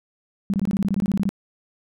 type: tone bursts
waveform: sine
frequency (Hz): 197.3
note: G3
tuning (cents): +11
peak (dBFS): -18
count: 14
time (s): 0.5-1.291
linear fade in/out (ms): 0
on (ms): 37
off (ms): 21
effects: none